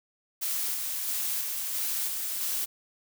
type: noise with tremolo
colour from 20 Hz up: blue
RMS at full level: -30 dBFS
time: 0.41-2.66 s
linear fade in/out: 20 ms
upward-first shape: square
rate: 1.5 Hz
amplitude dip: 25%
effects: none